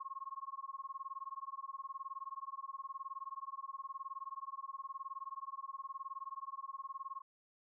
sine tone with tremolo, 1083 Hz, C#6, 41 cents flat, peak -39 dBFS, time 0-7.22 s, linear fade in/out 10 ms, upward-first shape sine, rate 19 Hz, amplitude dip 100%, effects none

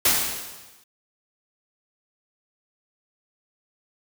white noise with exponential decay, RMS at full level -17 dBFS, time 0.05-0.84 s, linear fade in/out 5 ms, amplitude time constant 170 ms, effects none

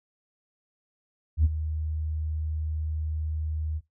sine tone with ADSR envelope, 77.78 Hz, D#2, in tune, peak -14 dBFS, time 1.37-3.81 s, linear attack 75 ms, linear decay 33 ms, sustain -13 dB, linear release 44 ms, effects noise-tail reverb RT60 0.2 s tail -21 dB re dry + tanh soft clip ceiling -14 dBFS

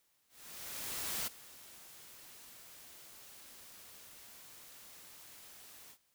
white noise with ADSR envelope, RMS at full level -37 dBFS, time 0.29-5.98 s, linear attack 980 ms, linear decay 14 ms, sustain -18 dB, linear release 74 ms, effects white hiss -75 dBFS RMS until 6.14 s

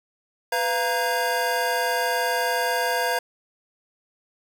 square tone cluster, 498.9 / 690 / 936 / 1624 Hz, B4 / F5 / A#5 / G#6, +17 / -21 / +7 / -39 cents, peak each -28 dBFS, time 0.52-3.19 s, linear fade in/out 5 ms, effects none

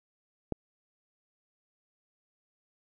click, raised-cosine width 2 ms, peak -17 dBFS, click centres 0.523 s, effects none

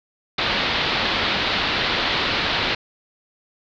white low-pass noise, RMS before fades -22 dBFS, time 0.38-2.75 s, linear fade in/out 5 ms, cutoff 4300 Hz, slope 48 dB/octave, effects none

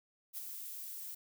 violet noise with ADSR envelope, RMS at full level -40 dBFS, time 0.33-1.15 s, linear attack 44 ms, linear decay 20 ms, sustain -5 dB, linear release 8 ms, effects none

